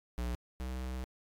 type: tone pair in turn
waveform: square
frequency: 60.4 / 63.75 Hz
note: B1 / C2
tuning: -38 / -44 cents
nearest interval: minor second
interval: 94 cents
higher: second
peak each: -34 / -37 dBFS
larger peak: first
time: 0.18-0.35 / 0.6-1.04 s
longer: second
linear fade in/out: 0 ms
effects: AAC 64 kbps